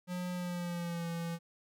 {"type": "tone with pitch glide", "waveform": "square", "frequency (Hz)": [179.5, 168.45], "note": ["F3", "E3"], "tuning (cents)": [48, 38], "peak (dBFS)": -36, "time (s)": [0.07, 1.39], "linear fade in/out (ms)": 50, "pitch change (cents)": -110, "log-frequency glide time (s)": [0.33, 1.08], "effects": []}